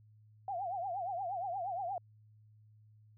sine tone with vibrato, 740 Hz, F#5, in tune, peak -35 dBFS, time 0.48-1.98 s, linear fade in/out 2 ms, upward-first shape triangle, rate 8.5 Hz, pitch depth 190 cents each way, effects added 107 Hz sine -59 dBFS peak until 3.17 s

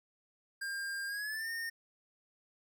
square tone with pitch glide, 1603 to 1830.8 Hz, G6 to A#6, +38 to -32 cents, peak -37 dBFS, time 0.61-1.7 s, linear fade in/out 10 ms, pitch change +230 cents, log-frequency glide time 1.07-1.5 s, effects none

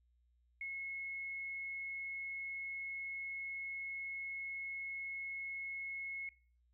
sine tone, 2178 Hz, C#7, 31 cents flat, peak -40 dBFS, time 0.61-6.29 s, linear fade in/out 2 ms, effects noise-tail reverb RT60 0.4 s tail -20 dB re dry + added 60 Hz sine -70 dBFS peak until 6.73 s

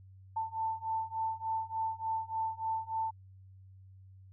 sine beating tone pair, 888 / 891.4 Hz, A5 / A5, +16 / +22 cents, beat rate 3.4 Hz, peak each -36 / -35 dBFS, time 0.36-3.11 s, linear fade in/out 10 ms, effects added 95 Hz sine -52 dBFS peak until 4.32 s

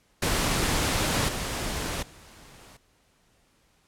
pink noise with level steps, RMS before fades -25 / -31 / -50 dBFS, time 0.22-2.77 s, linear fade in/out 5 ms, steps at 1.28 / 2.02 s, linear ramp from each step 10 ms, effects pink hiss -65 dBFS RMS until 3.87 s + low-pass 11000 Hz 12 dB/octave

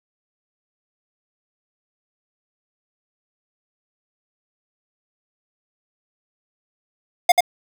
square tone with echo, 711 Hz, F5, 31 cents sharp, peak -9 dBFS, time 7.29-7.32 s, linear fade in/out 5 ms, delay 87 ms, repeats 1, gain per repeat -2 dB, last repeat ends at 7.407 s, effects none

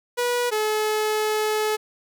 sawtooth tone pair in turn, 486.4 / 429 Hz, B4 / A4, -26 / -44 cents, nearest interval major second, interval 218 cents, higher first, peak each -17 dBFS, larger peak neither, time 0.17-0.51 / 0.51-1.77 s, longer second, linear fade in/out 20 ms, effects none

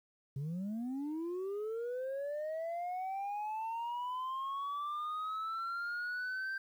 sine linear sweep, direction up, 131.4 to 1573 Hz, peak -33 dBFS, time 0.36-6.58 s, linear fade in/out 5 ms, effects tanh soft clip ceiling -35 dBFS + 11-bit

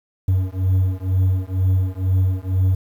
triangle beating tone pair, 92.5 / 94.6 Hz, F#2 / F#2, 0 / +39 cents, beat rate 2.1 Hz, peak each -17 dBFS, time 0.28-2.75 s, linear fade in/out 5 ms, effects 8-bit

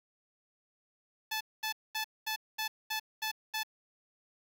10% pulse tone bursts, 870 Hz, A5, 20 cents flat, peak -24 dBFS, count 8, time 1.31-3.634 s, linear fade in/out 10 ms, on 98 ms, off 220 ms, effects 10-bit

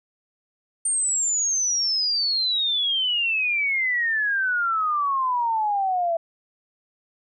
sine exponential sweep, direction down, 8870 to 659 Hz, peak -20 dBFS, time 0.85-6.17 s, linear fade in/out 5 ms, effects none

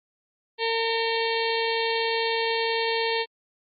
harmonic tone with a mistuned harmonic, 455.4 Hz, A#4, 40 cents flat, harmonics 1 / 2 / 4 / 5 / 6 / 7 / 8 / 9 / 10, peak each -26 / -29 / -32 / -33 / -34 / -34 / -35 / -36 / -36 dBFS, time 0.58-3.26 s, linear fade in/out 50 ms, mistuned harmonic 10, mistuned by -46 cents, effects MP3 32 kbps

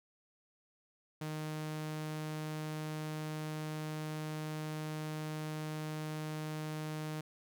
sawtooth tone, 154.5 Hz, D#3, 12 cents flat, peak -34 dBFS, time 1.21-7.21 s, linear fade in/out 5 ms, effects none

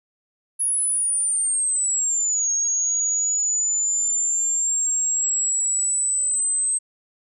sine linear two-way sweep, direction down then up, 10548 to 6540 to 8270 Hz, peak -19 dBFS, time 0.59-6.79 s, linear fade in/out 20 ms, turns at 2.51 s, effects none

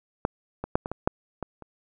clicks, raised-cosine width 1 ms, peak -8 / -17 / -6 / -17 / -17 / -6 / -17 / -28 dBFS, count 8, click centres 0.251 / 0.64 / 0.755 / 0.859 / 0.916 / 1.075 / 1.427 / 1.623 s, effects none

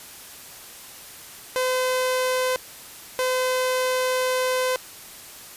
sawtooth tone bursts at uneven times, 511 Hz, C5, 41 cents flat, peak -17 dBFS, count 2, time 1.56-2.56 / 3.19-4.76 s, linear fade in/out 0 ms, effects white hiss -42 dBFS RMS until 5.56 s + resampled to 32000 Hz

